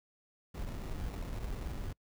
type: noise with sample-and-hold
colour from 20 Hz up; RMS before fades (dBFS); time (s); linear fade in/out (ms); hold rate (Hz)
brown; -39; 0.54-1.93; 10; 1575
effects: noise-tail reverb RT60 0.1 s tail -26 dB re dry